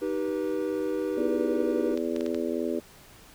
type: chord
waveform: triangle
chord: Eb augmented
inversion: none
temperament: just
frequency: 311.1 / 388.9 / 486.1 Hz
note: Eb4 / G4 / B4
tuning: 0 / -14 / -28 cents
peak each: -29 dBFS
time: 0.01-1.96 s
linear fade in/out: 20 ms
type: harmonic tone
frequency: 82.9 Hz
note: E2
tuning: 10 cents sharp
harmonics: 3 / 4 / 5 / 6 / 7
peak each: -32 / -31 / -32 / -37 / -35 dBFS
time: 1.17-2.8 s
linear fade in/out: 10 ms
type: clicks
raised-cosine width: 0.2 ms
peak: -22 dBFS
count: 5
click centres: 1.975 / 2.163 / 2.209 / 2.263 / 2.346 s
effects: pink hiss -52 dBFS RMS until 3.34 s